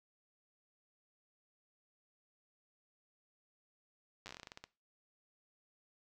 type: slowing click train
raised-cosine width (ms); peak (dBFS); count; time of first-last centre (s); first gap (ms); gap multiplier
0.2; -30; 14; 4.26-4.64; 9; 1.18
effects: noise-tail reverb RT60 0.3 s tail -20 dB re dry